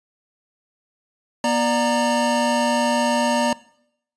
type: tone cluster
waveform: square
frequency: 241.2 / 592 / 928 Hz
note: B3 / D5 / A#5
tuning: -41 / +14 / -8 cents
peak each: -23 dBFS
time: 1.44-3.53 s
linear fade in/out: 2 ms
effects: noise-tail reverb RT60 0.7 s tail -20 dB re dry + resampled to 22050 Hz